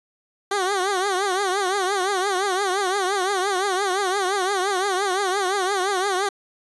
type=tone with vibrato; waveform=15% pulse; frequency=385.1 Hz; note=G4; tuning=31 cents flat; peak=-14 dBFS; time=0.51-6.29 s; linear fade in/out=5 ms; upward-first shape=triangle; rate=5.8 Hz; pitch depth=140 cents each way; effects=resampled to 24000 Hz